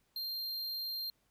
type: tone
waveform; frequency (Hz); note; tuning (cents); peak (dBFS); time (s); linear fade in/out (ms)
square; 4186; C8; 0; -37; 0.16-1.1; 2
effects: pink hiss -75 dBFS RMS until 1.3 s